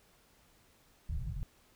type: low-pass noise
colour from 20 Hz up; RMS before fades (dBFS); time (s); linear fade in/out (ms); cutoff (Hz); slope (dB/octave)
pink; -37; 1.09-1.43; 0; 150; 48
effects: pink hiss -66 dBFS RMS until 1.75 s